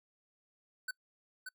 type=tone with echo; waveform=square; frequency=1508 Hz; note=F#6; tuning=32 cents sharp; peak=-36 dBFS; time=0.88-0.91 s; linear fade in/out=5 ms; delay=580 ms; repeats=1; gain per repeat=-6 dB; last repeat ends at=1.49 s; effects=noise-tail reverb RT60 0.1 s tail -26 dB re dry